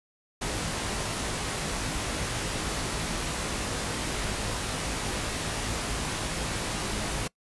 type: noise with comb filter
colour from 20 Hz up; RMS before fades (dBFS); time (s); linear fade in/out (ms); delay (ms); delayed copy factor
pink; -31; 0.41-7.28; 10; 19; +0.5
effects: noise-tail reverb RT60 0.1 s tail -24 dB re dry + resampled to 24000 Hz